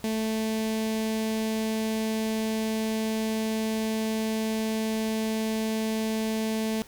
sawtooth tone with notch filter, 220 Hz, A3, in tune, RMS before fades -28 dBFS, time 0.04-6.82 s, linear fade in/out 0 ms, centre 1300 Hz, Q 1.3, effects pink hiss -51 dBFS RMS until 6.87 s

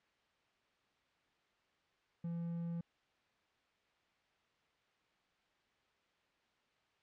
triangle tone, 169.3 Hz, E3, 46 cents sharp, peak -36 dBFS, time 2.24-2.81 s, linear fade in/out 5 ms, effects white hiss -75 dBFS RMS until 7.02 s + low-pass 3000 Hz 12 dB/octave

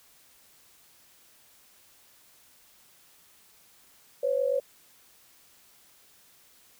sine tone pair together, 506.3 / 554.4 Hz, B4 / C#5, +43 / 0 cents, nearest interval major second, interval 157 cents, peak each -27 / -26 dBFS, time 4.23-4.6 s, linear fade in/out 5 ms, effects white hiss -59 dBFS RMS until 6.79 s

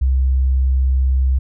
sine tone, 65.41 Hz, C2, in tune, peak -12 dBFS, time 0.01-1.39 s, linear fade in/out 10 ms, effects none

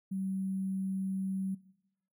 sine tone with sample-and-hold, 191.2 Hz, G3, 43 cents flat, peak -32 dBFS, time 0.11-1.55 s, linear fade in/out 10 ms, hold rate 11025 Hz, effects noise-tail reverb RT60 0.9 s tail -19 dB re dry

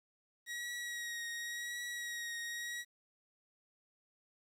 sawtooth tone with vibrato, 1900 Hz, A#6, 33 cents sharp, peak -36 dBFS, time 0.46-2.85 s, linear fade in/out 50 ms, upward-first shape triangle, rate 0.91 Hz, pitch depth 28 cents each way, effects low-pass 12000 Hz 12 dB/octave + 11-bit

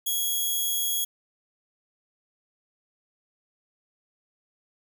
5% pulse tone, 3322 Hz, G#7, in tune, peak -16 dBFS, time 0.06-1.05 s, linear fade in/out 10 ms, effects none

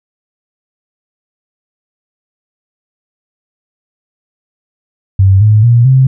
sine tone with pitch steps, 96.4 / 106.96 / 118.68 / 131.69 Hz, G2 / A2 / A#2 / C3, -28 / -49 / +31 / +12 cents, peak -3 dBFS, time 5.19-6.07 s, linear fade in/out 5 ms, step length 220 ms, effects none

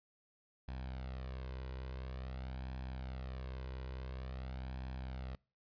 sawtooth tone with flanger, 64.6 Hz, C2, 21 cents flat, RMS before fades -44 dBFS, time 0.68-5.35 s, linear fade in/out 0 ms, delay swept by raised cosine 1.2 to 2.04 ms, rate 0.48 Hz, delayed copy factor +0.55, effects noise-tail reverb RT60 0.4 s tail -26 dB re dry + resampled to 11025 Hz

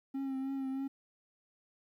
triangle tone with vibrato, 268.5 Hz, C4, 45 cents sharp, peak -32 dBFS, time 0.14-0.88 s, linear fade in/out 10 ms, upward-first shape triangle, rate 3.2 Hz, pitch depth 34 cents each way, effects 12-bit

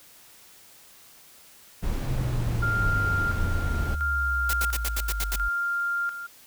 brown noise, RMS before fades -28 dBFS, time 1.82-3.96 s, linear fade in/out 20 ms
sine exponential sweep, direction down, 132.9 to 46.25 Hz, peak -27 dBFS, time 2.07-5.49 s, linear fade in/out 10 ms
sine tone with tremolo, 1396.9 Hz, F6, in tune, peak -24 dBFS, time 2.62-6.27 s, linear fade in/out 10 ms, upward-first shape square, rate 0.72 Hz, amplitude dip 65%
white noise bursts, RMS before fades -29 dBFS, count 8, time 4.49-5.36 s, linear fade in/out 5 ms, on 44 ms, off 74 ms
effects white hiss -52 dBFS RMS until 6.46 s

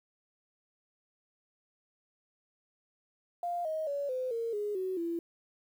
sine tone with pitch steps, 698.5 / 629.5 / 567.4 / 511.3 / 460.8 / 415.3 / 374.3 / 337.4 Hz, F5 / D#5 / C#5 / C5 / A#4 / G#4 / F#4 / E4, 0 / +20 / +40 / -40 / -20 / 0 / +20 / +40 cents, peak -31 dBFS, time 3.43-5.19 s, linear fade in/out 2 ms, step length 220 ms, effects 10-bit

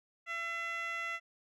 15% pulse tone with band-pass filter, 675 Hz, E5, 41 cents sharp, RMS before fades -38 dBFS, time 0.26-1.2 s, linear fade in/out 50 ms, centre 2000 Hz, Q 2.1, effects none

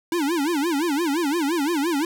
square tone with vibrato, 311.1 Hz, D#4, in tune, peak -21 dBFS, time 0.12-2.05 s, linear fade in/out 2 ms, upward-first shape sine, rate 5.8 Hz, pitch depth 220 cents each way, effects none

